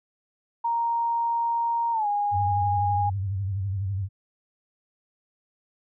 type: tone with pitch glide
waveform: sine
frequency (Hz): 932.3 to 821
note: A#5 to G#5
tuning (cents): 0 to -20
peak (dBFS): -22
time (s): 0.64-3.1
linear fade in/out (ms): 10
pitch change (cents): -220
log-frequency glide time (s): 1.92-2.07
type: tone with vibrato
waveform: sine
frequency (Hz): 97.4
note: G2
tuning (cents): -11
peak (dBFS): -25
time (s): 2.31-4.09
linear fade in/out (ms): 50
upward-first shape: sine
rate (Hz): 12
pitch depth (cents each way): 86
effects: none